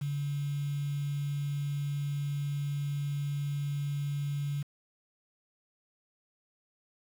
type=tone with quantisation; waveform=sine; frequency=143.1 Hz; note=D3; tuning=45 cents flat; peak=-30 dBFS; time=0.01-4.63 s; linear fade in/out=10 ms; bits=8; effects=none